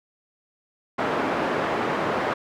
pink band-pass noise, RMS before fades -25 dBFS, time 0.98-2.34 s, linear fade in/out 10 ms, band 280 to 1500 Hz, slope 12 dB/octave, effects none

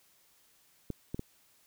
clicks, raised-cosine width 3 ms, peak -22 dBFS, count 3, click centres 0.903 / 1.145 / 1.194 s, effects white hiss -66 dBFS RMS until 1.66 s

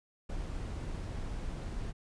brown noise with ADSR envelope, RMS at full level -36 dBFS, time 0.29-1.93 s, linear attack 10 ms, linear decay 3 ms, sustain -2 dB, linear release 33 ms, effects resampled to 22050 Hz

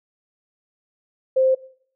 sine tone, 523.3 Hz, C5, in tune, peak -14 dBFS, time 1.36-1.55 s, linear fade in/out 10 ms, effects noise-tail reverb RT60 0.6 s tail -21 dB re dry

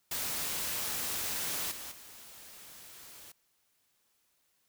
white noise with level steps, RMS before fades -35 / -43 / -51 dBFS, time 0.11-3.32 s, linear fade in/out 5 ms, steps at 1.71 / 1.91 s, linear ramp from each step 10 ms, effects white hiss -74 dBFS RMS until 4.68 s

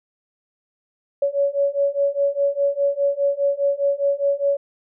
sine beating tone pair, 560 / 564.9 Hz, C#5 / C#5, +18 / +33 cents, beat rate 4.9 Hz, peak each -21 / -20 dBFS, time 1.22-4.57 s, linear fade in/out 5 ms, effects none

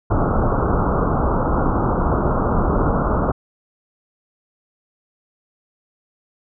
pink low-pass noise, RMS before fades -18 dBFS, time 0.1-3.32 s, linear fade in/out 10 ms, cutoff 1400 Hz, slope 96 dB/octave, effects none

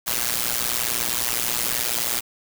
white noise with amplitude modulation, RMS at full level -20 dBFS, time 0.06-2.21 s, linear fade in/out 20 ms, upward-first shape sine, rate 119 Hz, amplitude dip 100%, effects none

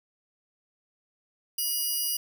5% pulse tone pair together, 2900 / 4877 Hz, F#7 / D#8, -35 / -35 cents, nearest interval major sixth, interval 900 cents, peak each -22 dBFS, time 1.58-2.17 s, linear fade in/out 5 ms, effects none

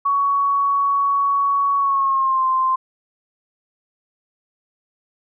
sine tone with pitch glide, 1120 to 1045 Hz, C#6 to C6, +18 to -2 cents, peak -15 dBFS, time 0.05-2.76 s, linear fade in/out 10 ms, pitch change -120 cents, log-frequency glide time 1.78-2.45 s, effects none

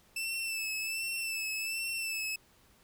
sawtooth tone with vibrato, 2647 Hz, E7, 7 cents sharp, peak -30 dBFS, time 0.16-2.36 s, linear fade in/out 5 ms, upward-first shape sine, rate 1.3 Hz, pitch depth 41 cents each way, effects pink hiss -64 dBFS RMS until 2.83 s

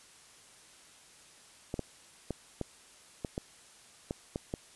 clicks, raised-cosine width 2 ms, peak -20 dBFS, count 9, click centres 1.741 / 1.793 / 2.307 / 2.613 / 3.248 / 3.379 / 4.109 / 4.359 / 4.539 s, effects white hiss -57 dBFS RMS until 4.75 s + resampled to 24000 Hz

